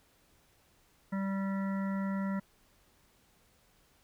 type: harmonic tone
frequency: 194.7 Hz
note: G3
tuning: 12 cents flat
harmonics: 1 / 3 / 5 / 7 / 9 / 10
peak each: -31 / -44 / -45 / -46 / -52 / -49 dBFS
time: 1.12-2.4 s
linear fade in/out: 10 ms
effects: pink hiss -67 dBFS RMS until 4.03 s